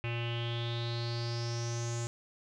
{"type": "tone with low-pass filter sweep", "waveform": "square", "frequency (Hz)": 117.8, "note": "A#2", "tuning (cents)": 19, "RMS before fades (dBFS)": -35, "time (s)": [0.04, 2.07], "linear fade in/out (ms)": 0, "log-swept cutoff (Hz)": [2600, 7200], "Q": 7.5, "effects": []}